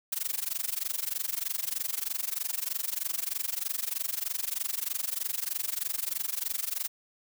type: noise with amplitude modulation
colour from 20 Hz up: blue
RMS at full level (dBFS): -29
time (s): 0.12-6.88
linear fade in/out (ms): 5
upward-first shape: sine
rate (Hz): 23.2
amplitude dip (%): 95
effects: none